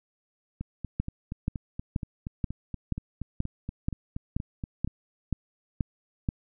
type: two click trains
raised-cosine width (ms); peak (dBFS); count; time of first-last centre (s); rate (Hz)
5; -21 / -14; 19 / 12; 0.61-4.875 / 1-6.288; 4.22 / 2.08
effects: none